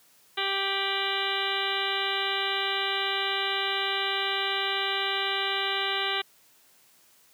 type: harmonic tone with a mistuned harmonic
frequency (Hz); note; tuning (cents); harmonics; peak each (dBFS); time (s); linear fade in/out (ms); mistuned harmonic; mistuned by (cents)
392; G4; 0; 1 / 2 / 3 / 4 / 5 / 6 / 7 / 8 / 9 / 10; -35 / -35 / -35 / -35 / -35 / -35 / -35 / -35 / -35 / -35; 0.37-6.22; 10; 7; +79
effects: white hiss -60 dBFS RMS until 7.33 s + high-pass 100 Hz 12 dB/octave